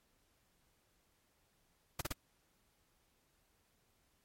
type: noise bursts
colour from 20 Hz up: pink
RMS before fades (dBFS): -37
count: 3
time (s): 1.99-2.125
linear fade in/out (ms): 5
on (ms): 21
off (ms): 36
effects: pink hiss -75 dBFS RMS until 4.24 s + MP3 64 kbps